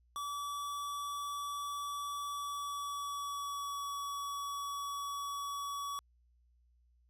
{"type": "tone with pitch glide", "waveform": "square", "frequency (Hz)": [1149, 1133.8], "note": ["D6", "C#6"], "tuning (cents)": [-38, 39], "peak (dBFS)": -38, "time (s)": [0.16, 5.99], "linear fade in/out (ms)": 0, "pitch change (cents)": -23, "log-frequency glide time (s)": [2.26, 3.86], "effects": ["added 60 Hz sine -66 dBFS peak until 7.09 s", "resampled to 32000 Hz"]}